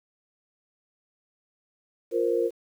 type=chord; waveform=sine; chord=F suspended fourth; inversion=none; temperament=equal; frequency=349.2 / 466.2 / 523.3 Hz; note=F4 / Bb4 / C5; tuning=0 / 0 / 0 cents; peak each=-27 / -24 / -29 dBFS; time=2.11-2.51 s; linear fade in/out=50 ms; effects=9-bit